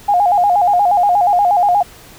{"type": "tone with vibrato", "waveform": "sine", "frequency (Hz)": 763, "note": "G5", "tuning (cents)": -47, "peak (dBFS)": -9, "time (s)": [0.08, 1.83], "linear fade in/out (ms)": 10, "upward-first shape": "square", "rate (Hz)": 8.4, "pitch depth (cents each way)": 120, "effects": ["pink hiss -40 dBFS RMS until 2.18 s"]}